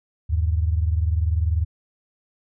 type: tone pair together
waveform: sine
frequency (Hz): 77.6 / 97.77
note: D#2 / G2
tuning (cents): -4 / -4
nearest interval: major third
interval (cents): 400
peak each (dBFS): -19 / -24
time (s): 0.29-1.65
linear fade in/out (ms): 20
effects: none